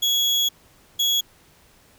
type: tone pair in turn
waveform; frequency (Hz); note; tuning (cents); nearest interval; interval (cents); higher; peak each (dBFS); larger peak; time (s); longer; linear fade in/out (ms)
35% pulse; 3345 / 3345; G#7 / G#7; +12 / +12; unison; 0; neither; -16; neither; 0.02-0.49 / 0.99-1.21; first; 10
effects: pink hiss -55 dBFS RMS until 1.98 s